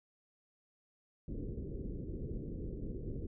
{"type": "low-pass noise", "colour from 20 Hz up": "pink", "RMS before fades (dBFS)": -41, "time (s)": [1.28, 3.27], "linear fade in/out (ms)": 5, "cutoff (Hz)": 460, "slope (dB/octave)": 48, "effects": []}